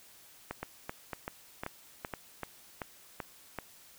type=two click trains; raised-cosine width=0.5 ms; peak=-21 / -21 dBFS; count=9 / 4; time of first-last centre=0.51-3.587 / 0.63-2.138 s; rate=2.6 / 1.99 Hz; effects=white hiss -57 dBFS RMS until 3.98 s